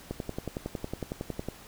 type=click train; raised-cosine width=2 ms; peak=-19 dBFS; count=16; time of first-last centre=0.11-1.486 s; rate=10.9 Hz; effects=pink hiss -50 dBFS RMS until 1.67 s